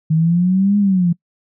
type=exponential two-way sweep; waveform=sine; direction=up then down; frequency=155.56 to 206.9 to 168.3 Hz; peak=-11 dBFS; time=0.1-1.13 s; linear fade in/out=10 ms; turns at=0.78 s; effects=noise-tail reverb RT60 0.1 s tail -24 dB re dry